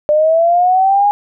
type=linear sweep; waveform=sine; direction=up; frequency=594 to 828 Hz; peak=-8 dBFS; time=0.09-1.11 s; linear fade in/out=0 ms; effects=none